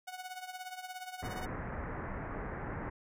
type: tone with tremolo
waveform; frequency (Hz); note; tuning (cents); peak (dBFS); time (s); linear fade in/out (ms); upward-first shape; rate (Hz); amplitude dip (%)
sawtooth; 738; F#5; -5; -35; 0.07-1.46; 10; triangle; 17; 80
type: low-pass noise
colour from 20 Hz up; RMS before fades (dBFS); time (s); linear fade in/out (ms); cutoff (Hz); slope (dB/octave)
pink; -40; 1.22-2.9; 10; 2000; 48
effects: none